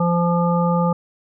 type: harmonic tone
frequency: 172.6 Hz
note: F3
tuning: 20 cents flat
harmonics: 1 / 3 / 5 / 7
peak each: -17 / -22 / -24 / -25 dBFS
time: 0-0.93 s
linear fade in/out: 5 ms
effects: none